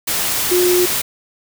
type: tone in noise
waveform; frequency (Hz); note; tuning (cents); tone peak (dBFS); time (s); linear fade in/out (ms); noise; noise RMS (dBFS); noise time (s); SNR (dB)
sine; 358.4; F4; +45; -12; 0.51-0.86; 10; white; -19; 0.07-1.02; +4
effects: none